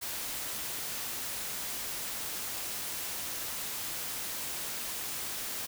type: noise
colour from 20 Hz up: white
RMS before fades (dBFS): -37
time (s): 0.01-5.67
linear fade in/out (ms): 20
effects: none